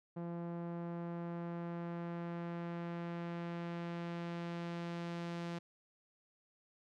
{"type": "tone with low-pass filter sweep", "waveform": "sawtooth", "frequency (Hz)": 171, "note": "F3", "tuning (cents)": -36, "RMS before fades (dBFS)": -42, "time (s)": [0.16, 5.59], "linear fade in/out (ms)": 10, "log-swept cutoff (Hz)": [890, 5000], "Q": 0.75, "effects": []}